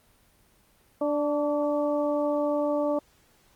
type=harmonic tone with a mistuned harmonic; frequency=293.7 Hz; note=D4; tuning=in tune; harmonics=1 / 2 / 3 / 4; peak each=-28 / -25 / -35 / -37 dBFS; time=1.01-2.99 s; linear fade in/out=5 ms; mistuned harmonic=4; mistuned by=-35 cents; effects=pink hiss -62 dBFS RMS until 3.55 s + Opus 24 kbps